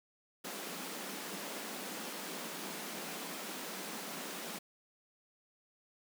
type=high-pass noise; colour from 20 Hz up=pink; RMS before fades=-43 dBFS; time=0.44-4.59 s; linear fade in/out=10 ms; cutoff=170 Hz; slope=96 dB/octave; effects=none